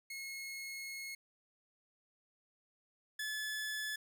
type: tone pair in turn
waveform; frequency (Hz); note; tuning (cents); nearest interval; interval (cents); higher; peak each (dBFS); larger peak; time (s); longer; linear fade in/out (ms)
sawtooth; 2170 / 1722.3; C#7 / A6; -37 / -37; major third; 400; first; -39 / -34; second; 0.1-1.15 / 3.19-3.96; first; 5
effects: none